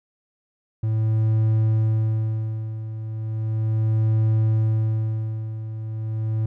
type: tone with tremolo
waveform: triangle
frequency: 110 Hz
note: A2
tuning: in tune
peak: -14 dBFS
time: 0.83-6.46 s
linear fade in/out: 5 ms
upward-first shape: sine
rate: 0.36 Hz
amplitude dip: 75%
effects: none